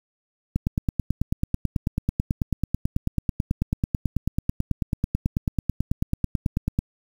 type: click train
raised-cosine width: 5 ms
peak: -9 dBFS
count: 58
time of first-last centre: 0.56-6.79 s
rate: 9.15 Hz
effects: 7-bit